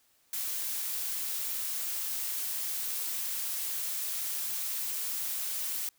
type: noise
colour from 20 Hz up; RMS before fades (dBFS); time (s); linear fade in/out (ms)
blue; -34; 0.33-5.89; 2
effects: white hiss -68 dBFS RMS until 5.98 s